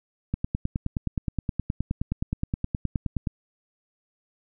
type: click train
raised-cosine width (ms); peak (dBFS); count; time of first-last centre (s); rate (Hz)
5; -13; 29; 0.34-3.272; 9.55
effects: none